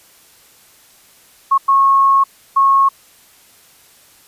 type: tone bursts at uneven times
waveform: sine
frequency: 1093 Hz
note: C#6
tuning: 25 cents flat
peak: -8 dBFS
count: 3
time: 1.51-1.58 / 1.68-2.24 / 2.56-2.89 s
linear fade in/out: 10 ms
effects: white hiss -48 dBFS RMS until 4.27 s + resampled to 32000 Hz